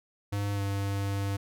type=tone with pitch glide; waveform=square; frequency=101.2 to 99.35 Hz; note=G#2 to G2; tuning=-44 to +24 cents; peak=-29 dBFS; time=0.32-1.37 s; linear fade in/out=10 ms; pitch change=-32 cents; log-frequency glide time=0.54-0.61 s; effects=none